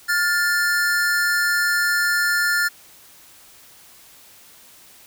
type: tone pair together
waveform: square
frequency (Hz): 1414.8 / 1760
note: F6 / A6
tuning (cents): +22 / 0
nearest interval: major third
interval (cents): 378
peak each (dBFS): -21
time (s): 0.08-2.69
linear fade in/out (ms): 20
effects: white hiss -48 dBFS RMS until 5.06 s